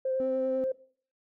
sine tone with vibrato, 523.3 Hz, C5, in tune, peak -26 dBFS, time 0.05-0.72 s, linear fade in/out 5 ms, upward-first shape sine, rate 10 Hz, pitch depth 14 cents each way
triangle tone, 261.6 Hz, C4, in tune, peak -31 dBFS, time 0.2-0.64 s, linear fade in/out 0 ms
effects noise-tail reverb RT60 0.5 s tail -20 dB re dry + tanh soft clip ceiling -19 dBFS

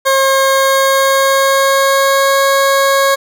20% pulse tone with pitch glide, 538 to 548 Hz, C5 to C#5, +48 to -20 cents, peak -4 dBFS, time 0.05-3.16 s, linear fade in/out 20 ms, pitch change +32 cents, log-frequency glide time 0.43-2.43 s, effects none

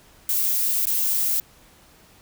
violet noise with dropouts, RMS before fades -22 dBFS, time 0.29-1.4 s, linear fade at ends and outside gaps 2 ms, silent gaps 0.855-0.869 s, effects pink hiss -53 dBFS RMS until 2.21 s

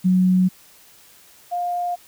sine tone pair in turn, 184.2 / 706.4 Hz, F#3 / F5, -7 / +20 cents, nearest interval octave + major seventh, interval 2327 cents, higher second, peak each -13 / -21 dBFS, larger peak first, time 0.04-0.49 / 1.51-1.96 s, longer neither, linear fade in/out 20 ms, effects white hiss -50 dBFS RMS until 2.07 s

